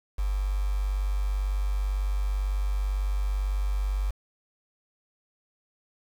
sine tone with quantisation, 49 Hz, G1, in tune, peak -24 dBFS, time 0.18-4.11 s, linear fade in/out 10 ms, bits 7, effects none

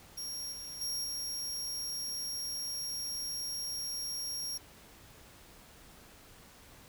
sawtooth tone with level steps, 5588 Hz, F8, in tune, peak -35 / -39 / -31 / -33 dBFS, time 0.17-4.58 s, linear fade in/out 10 ms, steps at 0.52 / 0.81 / 1.04 s, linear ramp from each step 5 ms, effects pink hiss -56 dBFS RMS until 6.88 s

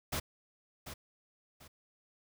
pink noise with echo, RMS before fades -35 dBFS, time 0.12-0.2 s, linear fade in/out 10 ms, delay 740 ms, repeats 2, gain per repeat -10 dB, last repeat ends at 1.68 s, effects none

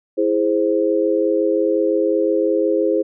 sine chord, E augmented, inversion none, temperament equal, 329.6 / 415.3 / 523.3 Hz, E4 / G#4 / B#4, 0 / 0 / 0 cents, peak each -19 dBFS, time 0.17-3.03 s, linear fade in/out 20 ms, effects none

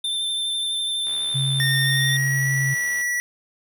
square tone with vibrato, 3563 Hz, A7, 21 cents sharp, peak -23 dBFS, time 0.04-2.17 s, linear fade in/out 5 ms, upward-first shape triangle, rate 12 Hz, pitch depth 20 cents each way
click train, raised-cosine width 0.3 ms, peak -25 dBFS, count 144, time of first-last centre 1.07-3.013 s, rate 73.6 Hz
sine tone, 135.4 Hz, C#3, 40 cents flat, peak -21 dBFS, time 1.34-2.75 s, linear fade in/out 20 ms
square tone with pitch glide, 1838 to 1945 Hz, A#6 to B6, -25 to -27 cents, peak -22 dBFS, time 1.6-3.2 s, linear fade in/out 0 ms, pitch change +98 cents, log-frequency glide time 1.82-2.5 s
effects none

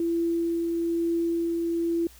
sine tone with tremolo, 336.5 Hz, E4, 36 cents sharp, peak -22 dBFS, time 0-2.07 s, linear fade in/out 2 ms, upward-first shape triangle, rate 1.1 Hz, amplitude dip 25%, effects added 60 Hz sine -52 dBFS peak until 2.19 s + white hiss -53 dBFS RMS until 2.19 s

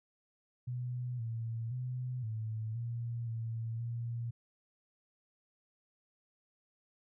sine tone with pitch steps, 123.7 / 114.3 / 125.8 / 110.1 / 117.6 / 113.8 / 117.5 Hz, B2 / A#2 / B2 / A2 / A#2 / A#2 / A#2, +3 / -34 / +32 / +2 / +16 / -41 / +14 cents, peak -35 dBFS, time 0.67-4.31 s, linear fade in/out 10 ms, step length 520 ms, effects none

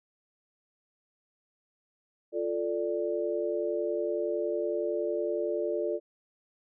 sine chord, D minor, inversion first, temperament equal, 349.2 / 440 / 587.3 Hz, F4 / A4 / D5, 0 / 0 / 0 cents, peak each -32 dBFS, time 2.32-6 s, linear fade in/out 50 ms, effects none

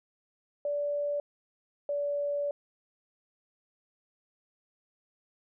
sine tone pair in turn, 580 / 576 Hz, D5 / D5, -22 / -34 cents, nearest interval unison, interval 12 cents, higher first, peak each -28 dBFS, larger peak neither, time 0.65-1.2 / 1.89-2.51 s, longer second, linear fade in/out 2 ms, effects none

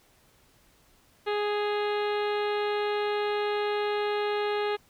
harmonic tone with a mistuned harmonic, 415.3 Hz, G#4, in tune, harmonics 1 / 2 / 3 / 4 / 5 / 6 / 7 / 8 / 9 / 10, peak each -27 / -33 / -37 / -39 / -41 / -43 / -44 / -45 / -46 / -47 dBFS, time 1.26-4.77 s, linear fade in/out 20 ms, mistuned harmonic 7, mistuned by -30 cents, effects pink hiss -62 dBFS RMS until 4.89 s

